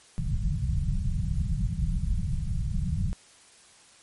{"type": "low-pass noise", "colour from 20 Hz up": "pink", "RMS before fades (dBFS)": -27, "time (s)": [0.18, 3.13], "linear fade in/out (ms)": 0, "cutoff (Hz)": 190, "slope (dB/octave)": 96, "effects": ["white hiss -55 dBFS RMS until 4.02 s", "MP3 48 kbps"]}